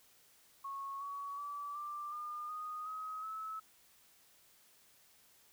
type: tone with pitch steps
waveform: sine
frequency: 1100 / 1126.4 / 1153.4 / 1181 / 1209.3 / 1238.3 / 1268 / 1298.3 Hz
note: C#6 / C#6 / D6 / D6 / D#6 / D#6 / D#6 / E6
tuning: -14 / +27 / -32 / +9 / -50 / -9 / +32 / -27 cents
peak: -40 dBFS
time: 0.64-3.6 s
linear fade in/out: 10 ms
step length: 370 ms
effects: white hiss -66 dBFS RMS until 5.52 s